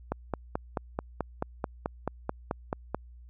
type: click train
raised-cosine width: 1 ms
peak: -15 dBFS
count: 14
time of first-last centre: 0.12-2.946 s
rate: 4.6 Hz
effects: added 60 Hz sine -47 dBFS peak until 3.29 s